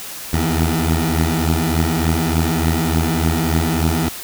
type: beating tone pair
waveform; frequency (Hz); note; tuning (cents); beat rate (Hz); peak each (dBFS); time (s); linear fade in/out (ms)
15% pulse; 79.5 / 82.9; D#2 / E2; +38 / +10; 3.4; -12; 0.33-4.09; 5
effects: white hiss -31 dBFS RMS until 4.23 s